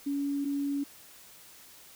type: tone pair in turn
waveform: sine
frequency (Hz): 282.3 / 282.3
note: C#4 / C#4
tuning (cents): +32 / +32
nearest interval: unison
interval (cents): 0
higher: neither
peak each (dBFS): -28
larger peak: neither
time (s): 0.06-0.45 / 0.45-0.84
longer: neither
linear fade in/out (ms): 10
effects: white hiss -53 dBFS RMS until 1.95 s